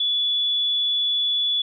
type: tone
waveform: sine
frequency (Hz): 3431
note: A7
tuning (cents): -44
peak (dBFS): -19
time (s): 0-1.62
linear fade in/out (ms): 5
effects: none